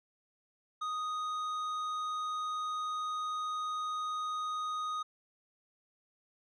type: tone with tanh clipping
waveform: sine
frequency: 1244.5 Hz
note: D#6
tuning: in tune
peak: -35 dBFS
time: 0.81-5.03 s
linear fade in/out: 10 ms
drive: 9 dB
effects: none